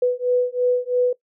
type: beating tone pair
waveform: sine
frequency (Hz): 493.9 / 496.9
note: B4 / B4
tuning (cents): 0 / +11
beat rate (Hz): 3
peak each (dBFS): -20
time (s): 0.02-1.13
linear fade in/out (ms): 5
effects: noise-tail reverb RT60 0.1 s tail -20 dB re dry